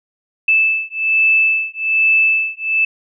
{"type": "beating tone pair", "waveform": "sine", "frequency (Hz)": [2629, 2630.2], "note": ["E7", "E7"], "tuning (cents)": [-5, -4], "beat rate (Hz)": 1.2, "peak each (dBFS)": -15, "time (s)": [0.48, 2.85], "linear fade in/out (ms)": 5, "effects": []}